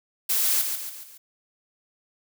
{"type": "noise with echo", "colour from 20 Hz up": "blue", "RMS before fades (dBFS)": -23, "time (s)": [0.29, 0.62], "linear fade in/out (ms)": 10, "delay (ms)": 140, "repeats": 4, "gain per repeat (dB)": -6, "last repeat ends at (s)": 1.18, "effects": []}